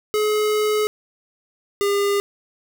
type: tone pair in turn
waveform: square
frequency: 424.8 / 403.5 Hz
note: G#4 / G#4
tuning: +39 / -50 cents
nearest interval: minor second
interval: 89 cents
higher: first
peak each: -18 dBFS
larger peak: neither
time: 0.14-0.87 / 1.81-2.2 s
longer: first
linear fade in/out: 0 ms
effects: none